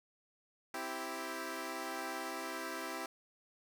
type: chord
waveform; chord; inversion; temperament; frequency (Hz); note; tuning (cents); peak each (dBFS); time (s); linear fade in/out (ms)
10% pulse; C major; none; equal; 261.6 / 329.6 / 392; C4 / E4 / G4; 0 / 0 / 0; -37 / -34 / -36; 0.74-3.06; 2
effects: none